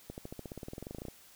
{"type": "accelerating click train", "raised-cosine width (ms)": 2, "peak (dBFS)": -28, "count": 20, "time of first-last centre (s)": [0.1, 1.084], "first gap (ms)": 79, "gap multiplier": 0.95, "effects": ["white hiss -58 dBFS RMS until 1.35 s"]}